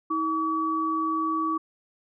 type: tone pair together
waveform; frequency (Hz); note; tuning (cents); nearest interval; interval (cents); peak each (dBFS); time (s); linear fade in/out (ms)
sine; 320 / 1140.4; D#4 / C#6; +49 / +49; octave + minor seventh; 2200; -28 / -25; 0.1-1.58; 10
effects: none